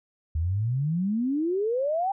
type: exponential sweep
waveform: sine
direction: up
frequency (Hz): 75.5 to 806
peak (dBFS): -23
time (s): 0.35-2.12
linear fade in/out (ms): 5
effects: none